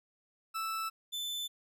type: tone pair in turn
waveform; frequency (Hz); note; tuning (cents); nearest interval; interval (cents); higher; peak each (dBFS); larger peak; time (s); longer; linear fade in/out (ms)
40% pulse; 1318.5 / 3520; E6 / A7; 0 / 0; octave + perfect fourth; 1700; second; -33 / -34; first; 0.54-0.9 / 1.12-1.48; neither; 20
effects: none